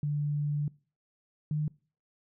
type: tone pair in turn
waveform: sine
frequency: 146.83 / 151.39 Hz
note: D3 / D#3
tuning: 0 / -47 cents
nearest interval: minor second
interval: 53 cents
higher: second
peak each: -27 / -27 dBFS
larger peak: neither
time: 0.03-0.68 / 1.51-1.68 s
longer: first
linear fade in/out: 2 ms
effects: noise-tail reverb RT60 0.4 s tail -23 dB re dry